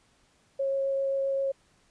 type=tone with vibrato; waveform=sine; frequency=545 Hz; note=C#5; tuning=29 cents flat; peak=-25 dBFS; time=0.59-1.52 s; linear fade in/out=10 ms; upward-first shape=triangle; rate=7.6 Hz; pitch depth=8 cents each way; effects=pink hiss -65 dBFS RMS until 1.9 s + resampled to 22050 Hz